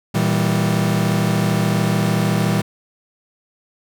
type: chord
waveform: 40% pulse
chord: E diminished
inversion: second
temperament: equal with one note detuned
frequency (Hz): 116.54 / 162.54 / 196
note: Bb2 / E3 / G3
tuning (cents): 0 / -24 / 0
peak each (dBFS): -20 / -19 / -19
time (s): 0.14-2.62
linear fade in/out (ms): 10
effects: none